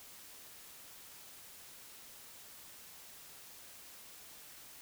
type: silence
effects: white hiss -54 dBFS RMS until 4.81 s